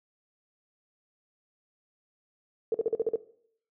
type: tone bursts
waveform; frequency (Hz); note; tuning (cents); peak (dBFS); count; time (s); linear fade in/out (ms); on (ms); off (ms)
sine; 450; A4; +39; -22; 7; 2.72-3.158; 2; 24; 45
effects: noise-tail reverb RT60 0.6 s tail -17 dB re dry